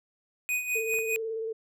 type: tone with tremolo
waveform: square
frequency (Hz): 2489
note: D#7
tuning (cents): 0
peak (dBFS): -26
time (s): 0.49-1.16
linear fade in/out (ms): 0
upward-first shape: sine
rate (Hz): 4.9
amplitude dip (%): 65
type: tone with vibrato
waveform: sine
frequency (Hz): 446.9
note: A4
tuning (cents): +27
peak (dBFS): -30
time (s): 0.75-1.53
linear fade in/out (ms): 10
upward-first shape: square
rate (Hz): 18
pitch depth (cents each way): 21
type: clicks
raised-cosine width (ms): 0.5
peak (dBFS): -31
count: 2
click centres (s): 0.94 / 0.988
effects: none